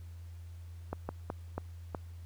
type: slowing click train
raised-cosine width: 1 ms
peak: -21 dBFS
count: 5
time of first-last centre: 0.93-1.948 s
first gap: 160 ms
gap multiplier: 1.32
effects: added 85 Hz sine -44 dBFS peak until 2.25 s + pink hiss -65 dBFS RMS until 2.25 s